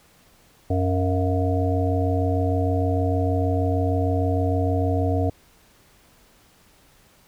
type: harmonic tone with a mistuned harmonic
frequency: 92.5 Hz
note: F#2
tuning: in tune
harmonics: 1 / 3 / 5 / 7 / 8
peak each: -21 / -26 / -28 / -29 / -30 dBFS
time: 0.7-5.3 s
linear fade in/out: 5 ms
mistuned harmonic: 8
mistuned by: -62 cents
effects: pink hiss -56 dBFS RMS until 7.27 s